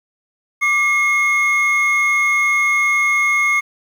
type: tone pair together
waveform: triangle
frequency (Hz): 1174.7 / 2157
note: D6 / C#7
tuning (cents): 0 / -48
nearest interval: major seventh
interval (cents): 1052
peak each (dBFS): -19 / -12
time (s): 0.61-3.61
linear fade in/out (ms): 20
effects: 8-bit